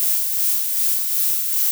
violet noise with tremolo, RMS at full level -18 dBFS, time 0-1.71 s, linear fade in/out 0 ms, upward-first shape sine, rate 2.6 Hz, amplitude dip 40%, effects none

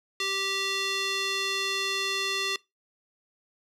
square tone with band-pass filter, 390 Hz, G4, 9 cents flat, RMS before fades -29 dBFS, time 0.2-2.56 s, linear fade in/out 2 ms, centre 3600 Hz, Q 1.5, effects noise-tail reverb RT60 0.2 s tail -21 dB re dry

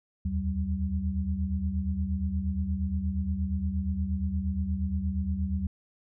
sine tone cluster, 73.9 / 82.4 / 192.2 Hz, D2 / E2 / G3, +11 / 0 / -34 cents, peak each -31 dBFS, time 0.25-5.67 s, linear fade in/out 5 ms, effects none

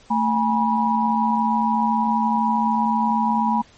sine tone cluster, 223 / 826 / 970 Hz, A3 / G#5 / B5, +23 / -10 / -31 cents, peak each -21 / -23 / -20 dBFS, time 0.1-3.62 s, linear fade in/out 10 ms, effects pink hiss -51 dBFS RMS until 3.77 s + MP3 32 kbps

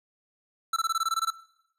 square tone bursts, 1331 Hz, E6, 16 cents sharp, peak -24 dBFS, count 11, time 0.73-1.304 s, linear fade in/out 5 ms, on 34 ms, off 20 ms, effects noise-tail reverb RT60 0.8 s tail -19 dB re dry + low-pass 12000 Hz 12 dB/octave

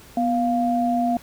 sine tone pair together, 245.2 / 698.5 Hz, B3 / F5, -12 / 0 cents, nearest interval octave + tritone, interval 1812 cents, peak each -21 / -21 dBFS, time 0.17-1.17 s, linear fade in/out 2 ms, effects pink hiss -47 dBFS RMS until 1.22 s

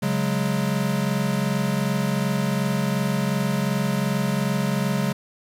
square chord, C# suspended fourth, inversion none, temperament equal with one note detuned, 139.23 / 185 / 207.7 Hz, C#3 / F#3 / G#3, +8 / 0 / 0 cents, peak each -26 dBFS, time 0.02-5.13 s, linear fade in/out 10 ms, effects resampled to 32000 Hz + 8-bit

